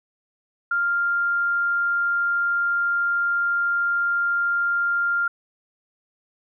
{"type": "tone", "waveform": "sine", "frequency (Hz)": 1396.9, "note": "F6", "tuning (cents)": 0, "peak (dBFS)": -19, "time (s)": [0.71, 5.28], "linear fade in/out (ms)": 5, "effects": []}